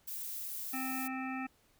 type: noise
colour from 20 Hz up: violet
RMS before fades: -41 dBFS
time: 0.07-1.08 s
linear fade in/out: 10 ms
type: harmonic tone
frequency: 261.6 Hz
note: C4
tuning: in tune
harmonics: 1 / 3 / 5 / 7 / 9 / 10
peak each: -38 / -43 / -45 / -46 / -48 / -48 dBFS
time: 0.73-1.47 s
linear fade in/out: 10 ms
effects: pink hiss -69 dBFS RMS until 1.79 s